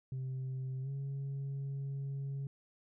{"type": "tone with pitch glide", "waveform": "sine", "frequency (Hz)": [130.81, 137.87], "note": ["C3", "C#3"], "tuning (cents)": [0, -9], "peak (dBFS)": -34, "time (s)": [0.12, 2.47], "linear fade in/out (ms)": 2, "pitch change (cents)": 91, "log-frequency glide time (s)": [0.82, 0.89], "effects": ["tanh soft clip ceiling -35 dBFS"]}